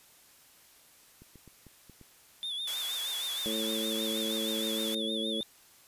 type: clicks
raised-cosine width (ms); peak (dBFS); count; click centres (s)
3; -39; 6; 1.22 / 1.357 / 1.477 / 1.667 / 1.897 / 2.013
type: tone with vibrato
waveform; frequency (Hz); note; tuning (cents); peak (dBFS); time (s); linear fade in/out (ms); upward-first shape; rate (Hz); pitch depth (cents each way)
triangle; 3505; A7; -7; -32; 2.43-5.43; 0; sine; 6.4; 80
type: high-pass noise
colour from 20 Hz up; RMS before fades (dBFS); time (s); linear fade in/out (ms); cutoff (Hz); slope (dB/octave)
white; -39; 2.67-4.95; 5; 600; 12
type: harmonic tone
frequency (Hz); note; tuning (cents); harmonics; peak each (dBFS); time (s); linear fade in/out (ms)
110.7; A2; +11; 2 / 3 / 4 / 5; -36 / -38 / -39 / -40; 3.46-5.41; 0
effects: white hiss -59 dBFS RMS until 5.87 s + resampled to 32000 Hz